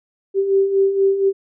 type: beating tone pair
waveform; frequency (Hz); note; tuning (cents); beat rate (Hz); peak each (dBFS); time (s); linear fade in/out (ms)
sine; 387.4 / 391.6; G4 / G4; -20 / -2; 4.2; -21 / -14; 0.34-1.33; 50
effects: none